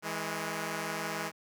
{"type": "tone pair together", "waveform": "5% pulse", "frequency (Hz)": [162.3, 207.7], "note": ["E3", "G#3"], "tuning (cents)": [-27, 0], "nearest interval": "major third", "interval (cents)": 427, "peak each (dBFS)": -25, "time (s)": [0.02, 1.32], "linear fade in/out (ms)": 50, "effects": []}